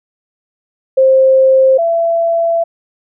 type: tone pair in turn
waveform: sine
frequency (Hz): 528 / 670.6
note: C5 / E5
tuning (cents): +16 / +30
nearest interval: major third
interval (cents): 414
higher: second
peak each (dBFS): -5 / -10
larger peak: first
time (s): 0.97-1.78 / 1.78-2.64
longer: second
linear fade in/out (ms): 10
effects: none